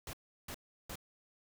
pink noise bursts, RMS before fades -44 dBFS, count 3, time 0.07-0.956 s, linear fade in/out 2 ms, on 62 ms, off 350 ms, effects none

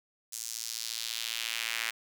sawtooth tone with high-pass filter sweep, 114.4 Hz, A#2, 32 cents flat, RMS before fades -36 dBFS, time 0.32-1.91 s, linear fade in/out 10 ms, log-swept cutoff 6900 to 2000 Hz, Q 1.7, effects none

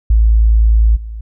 sine tone with level steps, 55 Hz, A1, in tune, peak -6 / -23 dBFS, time 0.1-1.21 s, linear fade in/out 5 ms, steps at 0.95 s, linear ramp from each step 20 ms, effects none

